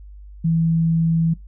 sine tone, 164.3 Hz, E3, 5 cents flat, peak -15 dBFS, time 0.44-1.34 s, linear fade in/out 10 ms, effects noise-tail reverb RT60 0.2 s tail -23 dB re dry + added 50 Hz sine -37 dBFS peak until 1.47 s

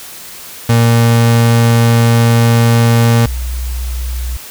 35% pulse / sine tone pair in turn, 116.54 / 61.73 Hz, A#2 / B1, 0 / 0 cents, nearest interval major seventh, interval 1100 cents, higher first, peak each -5 / -16 dBFS, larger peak first, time 0.69-3.26 / 3.26-4.37 s, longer first, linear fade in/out 5 ms, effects white hiss -31 dBFS RMS until 4.5 s

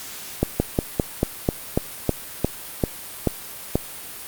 slowing click train, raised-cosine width 2 ms, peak -4 dBFS, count 12, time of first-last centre 0.43-3.755 s, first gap 170 ms, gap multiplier 1.11, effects white hiss -36 dBFS RMS until 4.27 s + Opus 48 kbps

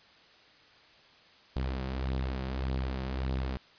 sawtooth tone with flanger, 65.41 Hz, C2, in tune, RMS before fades -33 dBFS, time 1.56-3.57 s, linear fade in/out 0 ms, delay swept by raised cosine 0.21 to 5.61 ms, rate 1.7 Hz, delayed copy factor +0.5, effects white hiss -58 dBFS RMS until 3.78 s + resampled to 11025 Hz

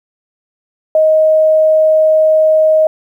sine tone, 627 Hz, D#5, 13 cents sharp, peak -6 dBFS, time 0.95-2.87 s, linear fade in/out 2 ms, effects 8-bit

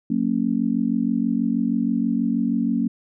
sine chord, F# major, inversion none, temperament just, 185 / 231.2 / 277.5 Hz, F#3 / A#3 / C#4, 0 / -14 / +2 cents, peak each -26 / -21 / -24 dBFS, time 0.1-2.88 s, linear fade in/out 5 ms, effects none

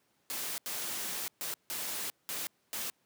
white noise bursts at uneven times, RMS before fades -37 dBFS, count 6, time 0.3-0.58 / 0.66-1.28 / 1.41-1.54 / 1.7-2.1 / 2.29-2.47 / 2.73-2.9 s, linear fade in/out 0 ms, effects pink hiss -73 dBFS RMS until 3.05 s + high-pass 150 Hz 12 dB/octave

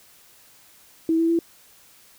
sine tone with pitch steps, 325.1 / 330 / 335 Hz, E4 / E4 / E4, -24 / +2 / +28 cents, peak -17 dBFS, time 1.09-1.39 s, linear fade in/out 2 ms, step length 100 ms, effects white hiss -53 dBFS RMS until 2.18 s

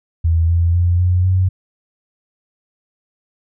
sine tone with pitch steps, 82.41 / 84.92 / 87.51 / 90.18 / 92.93 Hz, E2 / F2 / F2 / F#2 / F#2, 0 / -48 / +4 / -44 / +8 cents, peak -11 dBFS, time 0.24-1.49 s, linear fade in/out 10 ms, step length 250 ms, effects none

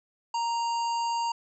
harmonic tone, 932 Hz, A#5, 1 cent flat, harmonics 1 / 3 / 5 / 7 / 8, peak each -26 / -40 / -40 / -47 / -46 dBFS, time 0.34-1.32 s, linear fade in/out 5 ms, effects none

